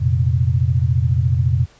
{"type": "chord", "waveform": "sine", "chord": "F suspended fourth", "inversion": "none", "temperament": "equal", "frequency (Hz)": [87.31, 116.54, 130.81], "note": ["F2", "Bb2", "C3"], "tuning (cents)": [0, 0, 0], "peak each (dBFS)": -18, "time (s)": [0, 1.66], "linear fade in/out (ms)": 20, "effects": ["pink hiss -51 dBFS RMS until 1.79 s", "resampled to 16000 Hz"]}